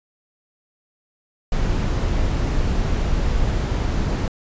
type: noise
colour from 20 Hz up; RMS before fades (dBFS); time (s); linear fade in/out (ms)
brown; -20; 1.52-4.28; 2
effects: resampled to 16000 Hz